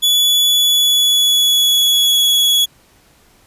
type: tone with pitch glide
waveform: 40% pulse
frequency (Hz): 3421 to 3370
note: A7 to G#7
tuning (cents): -49 to +25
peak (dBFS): -9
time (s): 0.02-2.66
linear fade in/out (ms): 20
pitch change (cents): -26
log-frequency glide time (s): 0.54-2.16
effects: pink hiss -51 dBFS RMS until 3.46 s + resampled to 32000 Hz